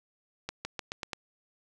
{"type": "accelerating click train", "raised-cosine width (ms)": 0.2, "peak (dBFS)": -17, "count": 6, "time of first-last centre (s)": [0.49, 1.132], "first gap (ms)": 160, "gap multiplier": 0.89, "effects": []}